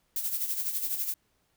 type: noise with tremolo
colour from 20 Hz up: violet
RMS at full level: -29 dBFS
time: 0.16-1.14 s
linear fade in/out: 2 ms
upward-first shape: sine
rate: 12 Hz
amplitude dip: 60%
effects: pink hiss -72 dBFS RMS until 1.56 s